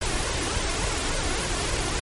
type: noise with flanger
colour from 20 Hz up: pink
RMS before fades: -26 dBFS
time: 0.01-2 s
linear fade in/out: 10 ms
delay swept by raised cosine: 1.9 to 2.88 ms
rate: 3.5 Hz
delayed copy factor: +0.5
effects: MP3 48 kbps